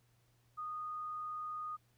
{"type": "tone", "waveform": "sine", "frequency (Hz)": 1235, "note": "D#6", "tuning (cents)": -13, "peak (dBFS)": -39, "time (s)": [0.57, 1.77], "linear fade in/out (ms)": 20, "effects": ["added 119 Hz sine -70 dBFS peak until 1.97 s", "pink hiss -75 dBFS RMS until 1.97 s"]}